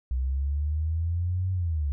sine linear two-way sweep, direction up then down, 62.1 to 94.1 to 68.5 Hz, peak -24 dBFS, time 0.11-1.92 s, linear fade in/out 0 ms, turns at 1.52 s, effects none

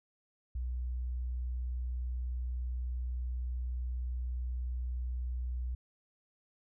sine tone, 61.7 Hz, B1, 1 cent flat, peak -33 dBFS, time 0.55-5.75 s, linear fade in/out 5 ms, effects none

